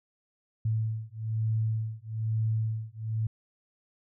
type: beating tone pair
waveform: sine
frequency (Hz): 110 / 111.1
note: A2 / A2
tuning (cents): 0 / +17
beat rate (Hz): 1.1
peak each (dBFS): -30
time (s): 0.65-3.27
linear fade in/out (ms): 5
effects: none